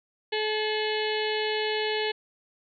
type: harmonic tone with a mistuned harmonic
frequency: 430 Hz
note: A4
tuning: 40 cents flat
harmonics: 1 / 2 / 4 / 5 / 6 / 7 / 8 / 9 / 10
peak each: -28 / -34 / -35 / -36 / -39 / -35 / -38 / -42 / -38 dBFS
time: 0.32-2.12 s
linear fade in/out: 10 ms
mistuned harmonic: 7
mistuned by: -17 cents
effects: none